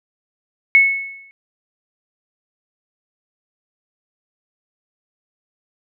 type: tone with exponential decay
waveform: sine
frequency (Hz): 2200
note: C#7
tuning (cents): -14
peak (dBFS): -5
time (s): 0.75-1.31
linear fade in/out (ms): 0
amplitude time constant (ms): 120
effects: none